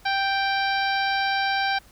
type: harmonic tone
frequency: 784 Hz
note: G5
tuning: in tune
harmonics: 1 / 2 / 3 / 4 / 5 / 6 / 7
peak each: -24 / -26 / -31 / -35 / -33 / -35 / -39 dBFS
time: 0.05-1.79 s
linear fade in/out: 10 ms
effects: added 50 Hz sine -54 dBFS peak until 1.91 s + pink hiss -54 dBFS RMS until 1.91 s